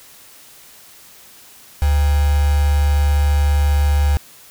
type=tone with quantisation; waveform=sine; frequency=72.6 Hz; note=D2; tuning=19 cents flat; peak=-12 dBFS; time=1.82-4.17 s; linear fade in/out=0 ms; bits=4; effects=white hiss -44 dBFS RMS until 4.5 s